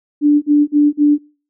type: tone bursts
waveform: sine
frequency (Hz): 293.7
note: D4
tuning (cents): 0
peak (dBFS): -7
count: 4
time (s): 0.21-1.182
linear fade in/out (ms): 50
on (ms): 210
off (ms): 44
effects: noise-tail reverb RT60 0.4 s tail -25 dB re dry